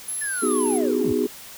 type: tone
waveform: sine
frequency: 11000 Hz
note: F9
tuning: 27 cents flat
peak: -26 dBFS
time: 0.08-0.78 s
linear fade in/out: 5 ms
type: linear sweep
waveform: triangle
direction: down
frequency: 1760 to 61.3 Hz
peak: -26 dBFS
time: 0.21-1.13 s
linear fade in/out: 10 ms
type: chord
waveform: sine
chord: G# minor seventh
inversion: first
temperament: just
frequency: 249.2 / 311.5 / 373.8 / 415.3 Hz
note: B3 / D#4 / F#4 / G#4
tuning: +16 / +2 / +18 / 0 cents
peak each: -24 / -25 / -24 / -23 dBFS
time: 0.42-1.27 s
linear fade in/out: 10 ms
effects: tanh soft clip ceiling -10 dBFS + white hiss -41 dBFS RMS until 1.57 s